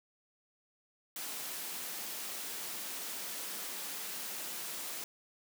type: high-pass noise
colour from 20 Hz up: white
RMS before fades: -41 dBFS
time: 1.16-5.04 s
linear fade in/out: 2 ms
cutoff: 170 Hz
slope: 24 dB/octave
effects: none

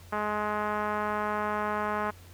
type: tone with low-pass filter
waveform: 5% pulse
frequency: 210.3 Hz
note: G#3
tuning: 22 cents sharp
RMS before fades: -30 dBFS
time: 0.12-2.11 s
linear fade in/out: 10 ms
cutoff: 1200 Hz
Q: 1.5
effects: added 89 Hz sine -49 dBFS peak until 2.33 s + pink hiss -55 dBFS RMS until 2.33 s

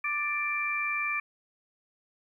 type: harmonic tone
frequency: 589 Hz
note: D5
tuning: 5 cents sharp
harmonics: 2 / 3 / 4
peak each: -34 / -36 / -29 dBFS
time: 0.04-1.2 s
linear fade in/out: 5 ms
effects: 11-bit

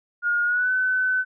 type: tone with pitch glide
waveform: sine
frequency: 1427 to 1511.9 Hz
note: F6 to F#6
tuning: +37 to +37 cents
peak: -19 dBFS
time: 0.22-1.25 s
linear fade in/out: 50 ms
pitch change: +100 cents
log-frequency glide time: 0.44-0.71 s
effects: none

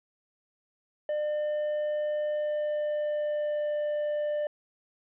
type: tone with pitch glide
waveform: triangle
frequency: 600 to 595.2 Hz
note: D5 to D5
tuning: +37 to +23 cents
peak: -25 dBFS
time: 1.09-4.47 s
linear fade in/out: 2 ms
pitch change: -14 cents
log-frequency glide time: 2.34-3.75 s
effects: resampled to 8000 Hz + 11-bit

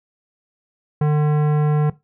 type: tone with tanh clipping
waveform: sine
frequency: 150 Hz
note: D3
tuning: 37 cents sharp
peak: -16 dBFS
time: 1.01-1.9 s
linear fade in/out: 5 ms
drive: 16 dB
effects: noise-tail reverb RT60 0.2 s tail -17 dB re dry

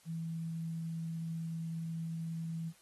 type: tone with quantisation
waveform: sine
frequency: 164.1 Hz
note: E3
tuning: 8 cents flat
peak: -36 dBFS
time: 0.05-2.73 s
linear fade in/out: 50 ms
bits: 11
effects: white hiss -65 dBFS RMS until 2.81 s + AAC 32 kbps

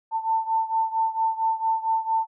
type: beating tone pair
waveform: sine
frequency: 892 / 896.4 Hz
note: A5 / A5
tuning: +23 / +32 cents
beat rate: 4.4 Hz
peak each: -23 / -26 dBFS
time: 0.11-2.27 s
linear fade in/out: 50 ms
effects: none

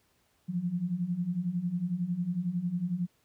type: beating tone pair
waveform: sine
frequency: 169.1 / 180.1 Hz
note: E3 / F#3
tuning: +44 / -46 cents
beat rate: 11 Hz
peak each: -34 / -30 dBFS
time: 0.48-3.07 s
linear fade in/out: 20 ms
effects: pink hiss -70 dBFS RMS until 3.24 s + high-pass 60 Hz 12 dB/octave

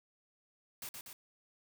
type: noise with echo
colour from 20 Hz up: white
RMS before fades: -44 dBFS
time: 0.82-0.89 s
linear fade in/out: 2 ms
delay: 120 ms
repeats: 2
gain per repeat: -3 dB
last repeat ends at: 1.13 s
effects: none

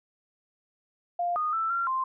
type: tone with pitch steps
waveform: sine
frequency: 700 / 1233 / 1326 / 1374 / 1047 Hz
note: F5 / D#6 / E6 / F6 / C6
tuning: +4 / -16 / +10 / -29 / +1 cents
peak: -25 dBFS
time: 1.19-2.04 s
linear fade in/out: 5 ms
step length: 170 ms
effects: none

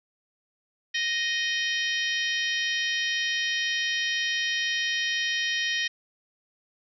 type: harmonic tone with a mistuned harmonic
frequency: 622 Hz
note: D#5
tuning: 1 cent flat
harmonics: 3 / 4 / 5 / 6 / 7 / 8 / 9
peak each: -28 / -33 / -31 / -34 / -40 / -41 / -36 dBFS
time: 0.94-5.88 s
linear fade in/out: 10 ms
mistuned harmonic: 7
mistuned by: -51 cents
effects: none

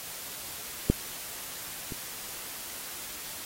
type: clicks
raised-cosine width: 3 ms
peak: -7 / -25 dBFS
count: 2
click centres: 0.9 / 1.922 s
effects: white hiss -40 dBFS RMS until 3.45 s + AAC 48 kbps

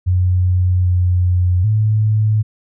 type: tone with pitch steps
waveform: sine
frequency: 90.9 / 90 / 107.7 Hz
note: F#2 / F#2 / A2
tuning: -30 / -47 / -37 cents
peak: -11 dBFS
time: 0.06-2.43 s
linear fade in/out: 20 ms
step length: 790 ms
effects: none

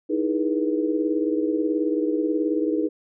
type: chord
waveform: sine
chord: E major seventh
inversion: third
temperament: equal with one note detuned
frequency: 311.1 / 329.6 / 415.3 / 484 Hz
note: D#4 / E4 / G#4 / B4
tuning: 0 / 0 / 0 / -35 cents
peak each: -23 / -28 / -27 / -28 dBFS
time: 0.09-2.89 s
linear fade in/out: 20 ms
effects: none

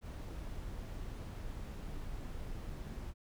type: noise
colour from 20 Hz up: brown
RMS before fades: -43 dBFS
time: 0.01-3.14 s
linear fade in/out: 50 ms
effects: none

